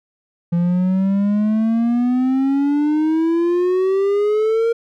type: exponential sweep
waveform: triangle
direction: up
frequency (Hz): 170 to 466.2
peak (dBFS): -12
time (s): 0.52-4.73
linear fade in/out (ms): 10
effects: none